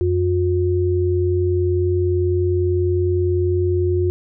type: tone pair together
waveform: sine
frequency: 89.82 / 359 Hz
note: F2 / F4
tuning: +49 / +48 cents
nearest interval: 2 octaves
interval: 2399 cents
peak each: -18 dBFS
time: 0.01-4.1 s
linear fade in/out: 0 ms
effects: none